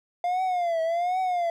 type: tone with vibrato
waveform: triangle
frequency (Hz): 698.5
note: F5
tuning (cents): 0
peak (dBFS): -21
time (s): 0.24-1.5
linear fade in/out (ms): 2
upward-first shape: triangle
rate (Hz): 1.3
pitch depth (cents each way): 140
effects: none